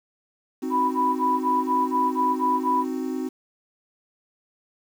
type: chord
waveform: triangle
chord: C diminished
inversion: none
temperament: equal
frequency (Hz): 261.6 / 311.1 / 370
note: C4 / Eb4 / Gb4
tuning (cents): 0 / 0 / 0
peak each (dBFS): -26 / -29 / -30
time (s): 0.62-3.29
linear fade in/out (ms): 10
type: tone bursts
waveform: sine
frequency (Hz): 987.8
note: B5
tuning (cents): 0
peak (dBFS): -19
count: 9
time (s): 0.7-2.848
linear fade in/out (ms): 50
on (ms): 220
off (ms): 21
effects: 8-bit